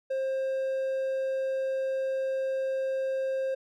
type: tone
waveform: triangle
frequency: 531 Hz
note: C5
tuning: 25 cents sharp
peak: -25 dBFS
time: 0.1-3.55 s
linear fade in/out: 10 ms
effects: none